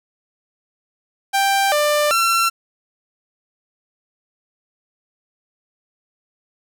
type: tone with pitch steps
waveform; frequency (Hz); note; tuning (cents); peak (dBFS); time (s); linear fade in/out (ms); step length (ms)
sawtooth; 787 / 594 / 1354; G5 / D5 / E6; +7 / +20 / +46; -11; 1.33-2.5; 20; 390
effects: none